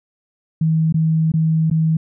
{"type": "tone with dropouts", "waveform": "sine", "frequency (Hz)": 160, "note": "D#3", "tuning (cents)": 49, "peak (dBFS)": -13, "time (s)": [0.61, 1.97], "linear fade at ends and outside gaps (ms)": 5, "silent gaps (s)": [[0.925, 0.942], [1.319, 1.338], [1.701, 1.712]], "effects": []}